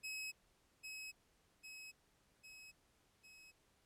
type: tone with echo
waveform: sawtooth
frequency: 2560 Hz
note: D#7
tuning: 49 cents sharp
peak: -40 dBFS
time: 0.03-0.32 s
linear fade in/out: 20 ms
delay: 800 ms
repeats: 4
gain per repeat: -4 dB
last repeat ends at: 3.52 s
effects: pink hiss -75 dBFS RMS until 3.85 s + low-pass 12000 Hz 12 dB/octave